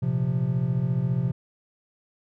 triangle chord, Bb suspended second, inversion none, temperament just, 116.54 / 131.11 / 174.81 Hz, Bb2 / C3 / F3, 0 / +4 / +2 cents, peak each -28 / -22 / -26 dBFS, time 0.02-1.32 s, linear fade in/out 10 ms, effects none

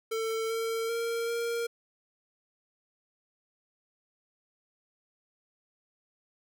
square tone with pitch steps, 447.5 / 453.5 / 462.8 / 466.8 Hz, A4 / A#4 / A#4 / A#4, +29 / -48 / -13 / +2 cents, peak -30 dBFS, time 0.11-1.67 s, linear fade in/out 10 ms, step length 390 ms, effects none

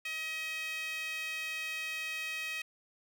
sawtooth tone with high-pass filter, 634 Hz, D#5, 32 cents sharp, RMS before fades -38 dBFS, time 0.05-2.62 s, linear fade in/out 5 ms, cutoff 2300 Hz, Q 8.2, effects none

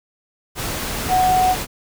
sine tone in noise, 740 Hz, F#5, in tune, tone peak -13 dBFS, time 1.08-1.56 s, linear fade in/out 50 ms, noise pink, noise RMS -25 dBFS, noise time 0.55-1.67 s, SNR +9 dB, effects none

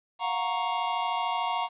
square chord, Gb major seventh, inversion third, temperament equal with one note detuned, 706.6 / 740 / 932.3 / 1108.7 Hz, F5 / Gb5 / Bb5 / Db6, +20 / 0 / 0 / 0 cents, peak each -35 / -35 / -30 / -34 dBFS, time 0.19-1.69 s, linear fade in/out 50 ms, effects resampled to 8000 Hz + 10-bit

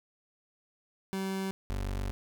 30% pulse tone pair in turn, 192 / 48 Hz, G3 / G1, -36 / -36 cents, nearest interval 2 octaves, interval 2400 cents, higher first, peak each -29 / -29 dBFS, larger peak neither, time 1.13-1.51 / 1.7-2.11 s, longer second, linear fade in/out 0 ms, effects none

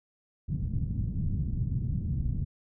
white low-pass noise, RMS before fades -30 dBFS, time 0.48-2.45 s, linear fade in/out 20 ms, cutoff 160 Hz, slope 24 dB/octave, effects none

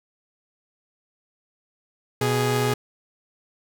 sawtooth tone pair together, 123.32 / 415.3 Hz, B2 / G#4, -2 / 0 cents, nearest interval octave + major sixth, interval 2102 cents, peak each -19 dBFS, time 2.21-2.74 s, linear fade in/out 5 ms, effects none

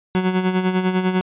30% pulse tone with tremolo, 185 Hz, F#3, in tune, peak -12 dBFS, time 0.15-1.21 s, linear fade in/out 0 ms, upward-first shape sine, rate 10 Hz, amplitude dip 60%, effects resampled to 8000 Hz

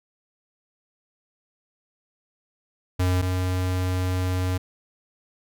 square tone pair in turn, 91.1 / 91.79 Hz, F#2 / F#2, -26 / -13 cents, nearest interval unison, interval 13 cents, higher second, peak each -20 / -23 dBFS, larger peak first, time 2.99-3.22 / 3.22-4.58 s, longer second, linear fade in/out 10 ms, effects none

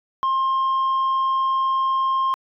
sine tone, 1062 Hz, C6, 25 cents sharp, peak -15 dBFS, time 0.23-2.34 s, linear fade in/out 0 ms, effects tanh soft clip ceiling -17 dBFS

